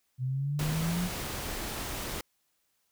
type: exponential sweep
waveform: sine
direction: up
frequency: 125.4 to 182.7 Hz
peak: -28 dBFS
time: 0.18-1.1 s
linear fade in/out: 50 ms
type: noise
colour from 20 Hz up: pink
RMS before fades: -36 dBFS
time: 0.59-2.21 s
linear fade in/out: 2 ms
effects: white hiss -75 dBFS RMS until 2.91 s